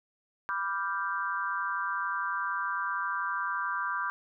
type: chord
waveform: sine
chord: G dominant seventh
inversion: first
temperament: equal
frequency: 987.8 / 1174.7 / 1396.9 / 1568 Hz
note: B5 / D6 / F6 / G6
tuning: 0 / 0 / 0 / 0 cents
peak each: -36 / -33 / -37 / -34 dBFS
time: 0.49-4.1 s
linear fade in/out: 0 ms
effects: none